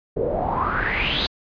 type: noise with low-pass filter sweep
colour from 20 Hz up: pink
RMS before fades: -23 dBFS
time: 0.16-1.27 s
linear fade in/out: 10 ms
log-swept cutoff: 420 to 4200 Hz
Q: 7
effects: resampled to 11025 Hz